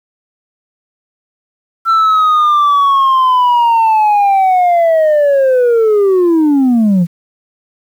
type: linear sweep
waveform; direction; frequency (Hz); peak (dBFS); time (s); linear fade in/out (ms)
sine; down; 1348 to 164.6; -4; 1.85-7.07; 50
effects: tanh soft clip ceiling -6 dBFS + 7-bit